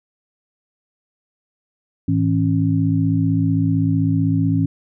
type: tone cluster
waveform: sine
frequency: 106.8 / 162.5 / 273.1 Hz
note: G#2 / E3 / C#4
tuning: +49 / -24 / -26 cents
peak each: -19 dBFS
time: 2.08-4.66 s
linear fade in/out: 5 ms
effects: none